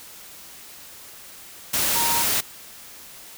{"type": "tone in noise", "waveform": "sine", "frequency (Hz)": 932.3, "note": "A#5", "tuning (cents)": 0, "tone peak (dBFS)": -25, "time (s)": [1.95, 2.23], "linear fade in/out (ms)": 10, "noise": "white", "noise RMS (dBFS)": -22, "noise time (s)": [1.73, 2.41], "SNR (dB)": -6, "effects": ["white hiss -43 dBFS RMS until 3.37 s"]}